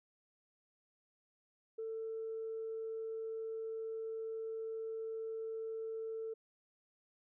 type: tone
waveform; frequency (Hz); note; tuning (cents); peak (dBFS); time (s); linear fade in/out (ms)
sine; 446.3; A4; +25; -38; 1.78-6.34; 10
effects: tanh soft clip ceiling -34 dBFS